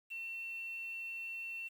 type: tone with quantisation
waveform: sine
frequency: 2703 Hz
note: E7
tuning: 43 cents sharp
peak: -40 dBFS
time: 0.1-1.69 s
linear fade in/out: 20 ms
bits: 10
effects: none